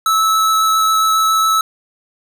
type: tone with vibrato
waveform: square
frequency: 1304 Hz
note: E6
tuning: 19 cents flat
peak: -12 dBFS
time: 0.06-1.61 s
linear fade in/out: 2 ms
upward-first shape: triangle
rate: 7.3 Hz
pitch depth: 8 cents each way
effects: none

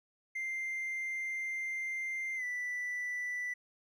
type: tone with pitch glide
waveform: triangle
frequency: 2093 to 1975.5 Hz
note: C7 to B6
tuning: 0 to 0 cents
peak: -32 dBFS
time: 0.35-3.54 s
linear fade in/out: 10 ms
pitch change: -100 cents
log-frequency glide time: 2.36-2.44 s
effects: tanh soft clip ceiling -29 dBFS

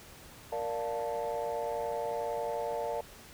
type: chord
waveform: sine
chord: Bb major seventh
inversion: none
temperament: equal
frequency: 466.2 / 587.3 / 698.5 / 880 Hz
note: Bb4 / D5 / F5 / A5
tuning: 0 / 0 / 0 / 0 cents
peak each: -35 / -35 / -37 / -37 dBFS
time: 0.52-3.01 s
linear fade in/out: 5 ms
effects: tanh soft clip ceiling -26 dBFS + pink hiss -52 dBFS RMS until 3.33 s

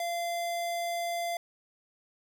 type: tone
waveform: square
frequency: 688 Hz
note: F5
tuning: 26 cents flat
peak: -31 dBFS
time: 0-1.37 s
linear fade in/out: 2 ms
effects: none

